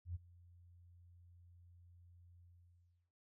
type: tone with ADSR envelope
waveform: sine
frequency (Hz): 87.4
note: F2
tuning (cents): +2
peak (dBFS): -38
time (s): 0.05-3.12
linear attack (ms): 100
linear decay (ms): 22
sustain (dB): -22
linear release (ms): 710
effects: none